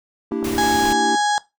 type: chord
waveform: triangle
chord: E half-diminished seventh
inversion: second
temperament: equal with one note detuned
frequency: 229.2 / 293.7 / 329.6 / 392 Hz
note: Bb3 / D4 / E4 / G4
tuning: -29 / 0 / 0 / 0 cents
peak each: -24 dBFS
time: 0.31-1.16 s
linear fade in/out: 10 ms
type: click train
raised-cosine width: 1 ms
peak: -18 dBFS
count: 6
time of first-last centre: 0.32-0.859 s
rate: 9.28 Hz
type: noise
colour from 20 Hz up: pink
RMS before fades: -29 dBFS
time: 0.44-0.93 s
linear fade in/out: 5 ms
type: harmonic tone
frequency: 830.6 Hz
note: G#5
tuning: in tune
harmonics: 1 / 2 / 4 / 5 / 6 / 7 / 8 / 9 / 10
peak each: -17 / -23 / -29 / -31 / -33 / -34 / -35 / -36 / -37 dBFS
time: 0.58-1.38 s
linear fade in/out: 0 ms
effects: noise-tail reverb RT60 0.2 s tail -18 dB re dry